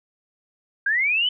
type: linear sweep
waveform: sine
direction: up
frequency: 1568 to 3062 Hz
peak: -18 dBFS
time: 0.86-1.29 s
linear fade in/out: 5 ms
effects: none